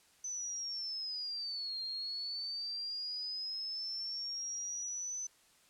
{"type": "linear two-way sweep", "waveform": "sine", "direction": "down then up", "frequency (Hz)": [6080, 4186, 6080], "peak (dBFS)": -37, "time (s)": [0.24, 5.27], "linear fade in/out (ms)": 5, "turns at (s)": 1.8, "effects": ["white hiss -66 dBFS RMS until 5.69 s", "low-pass 10000 Hz 12 dB/octave"]}